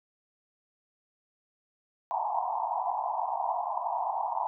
white band-pass noise, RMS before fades -31 dBFS, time 2.11-4.47 s, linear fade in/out 0 ms, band 680 to 1000 Hz, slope 96 dB/octave, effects none

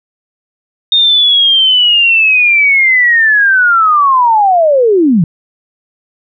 sine linear sweep, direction down, 3687 to 150.1 Hz, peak -5 dBFS, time 0.92-5.24 s, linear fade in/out 2 ms, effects none

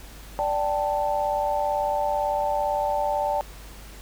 sine chord, D suspended fourth, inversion none, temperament just, 587.3 / 783.1 / 881 Hz, D5 / G5 / A5, 0 / -2 / +2 cents, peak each -26 / -27 / -26 dBFS, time 0.39-3.41 s, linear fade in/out 0 ms, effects added 50 Hz sine -42 dBFS peak until 4.01 s + pink hiss -46 dBFS RMS until 4.01 s

